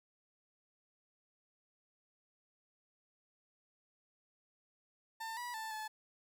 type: tone with pitch steps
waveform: 30% pulse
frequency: 897 / 973 / 884 / 865 Hz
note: A5 / B5 / A5 / A5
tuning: +33 / -26 / +8 / -30 cents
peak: -38 dBFS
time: 5.2-5.88 s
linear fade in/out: 10 ms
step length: 170 ms
effects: none